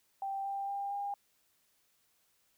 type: tone with pitch steps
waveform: sine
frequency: 784 / 791.3 / 798.6 / 806 Hz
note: G5 / G5 / G5 / G5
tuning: 0 / +16 / +32 / +48 cents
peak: -34 dBFS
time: 0.22-1.14 s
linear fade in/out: 2 ms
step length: 230 ms
effects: white hiss -73 dBFS RMS until 2.57 s